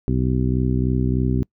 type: harmonic tone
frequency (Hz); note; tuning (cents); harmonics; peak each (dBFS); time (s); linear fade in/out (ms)
63.3; B1; +43; 1 / 2 / 3 / 4 / 5 / 6; -23 / -21 / -26 / -24 / -30 / -29; 0.08-1.43; 0
effects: noise-tail reverb RT60 0.1 s tail -26 dB re dry